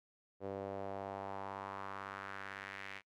sawtooth tone with band-pass filter sweep, 98 Hz, G2, in tune, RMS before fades -45 dBFS, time 0.4-3.02 s, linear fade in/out 50 ms, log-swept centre 490 to 2200 Hz, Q 2.3, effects noise-tail reverb RT60 0.1 s tail -24 dB re dry

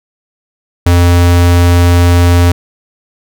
square tone, 87.31 Hz, F2, in tune, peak -5 dBFS, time 0.86-2.52 s, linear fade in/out 5 ms, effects none

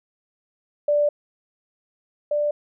sine tone pair in turn, 587.3 / 590.2 Hz, D5 / D5, 0 / +8 cents, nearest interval unison, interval 8 cents, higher second, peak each -16 / -19 dBFS, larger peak first, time 0.88-1.09 / 2.31-2.51 s, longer first, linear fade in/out 5 ms, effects none

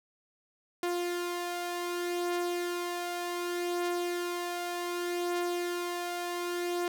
sawtooth beating tone pair, 350.8 / 351.46 Hz, F4 / F4, +8 / +11 cents, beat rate 0.66 Hz, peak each -28 / -35 dBFS, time 0.83-6.88 s, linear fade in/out 2 ms, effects none

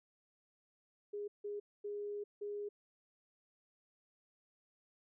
sine tone bursts at uneven times, 411.5 Hz, G#4, 16 cents flat, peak -39 dBFS, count 4, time 1.13-1.28 / 1.44-1.6 / 1.84-2.24 / 2.41-2.69 s, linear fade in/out 10 ms, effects none

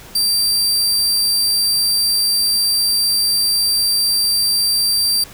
sawtooth tone, 4699 Hz, D8, in tune, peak -11 dBFS, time 0.15-5.24 s, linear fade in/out 5 ms, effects pink hiss -39 dBFS RMS until 5.33 s

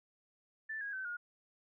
sine tone with pitch steps, 1762 / 1644 / 1533.9 / 1431.2 Hz, A6 / G#6 / G6 / F6, +2 / -18 / -38 / +42 cents, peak -38 dBFS, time 0.69-1.17 s, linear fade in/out 10 ms, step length 120 ms, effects none

